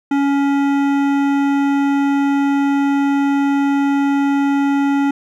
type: tone with hard clipping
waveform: triangle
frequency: 280 Hz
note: C#4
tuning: 18 cents sharp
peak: -15 dBFS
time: 0.11-5.11 s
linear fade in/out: 5 ms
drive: 18 dB
effects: none